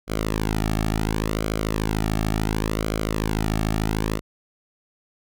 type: tone with flanger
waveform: sawtooth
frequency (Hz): 53.5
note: A1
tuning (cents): -48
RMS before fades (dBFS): -24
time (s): 0.07-4.21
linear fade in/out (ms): 50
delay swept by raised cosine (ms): 1.1 to 2.02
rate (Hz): 0.7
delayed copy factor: -0.75
effects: none